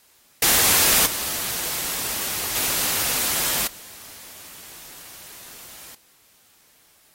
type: noise with level steps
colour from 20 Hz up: white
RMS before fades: -17 / -27 / -23 / -42 dBFS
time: 0.42-5.95 s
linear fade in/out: 5 ms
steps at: 1.06 / 2.55 / 3.67 s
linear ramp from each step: 2 ms
effects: white hiss -57 dBFS RMS until 7.14 s + AAC 48 kbps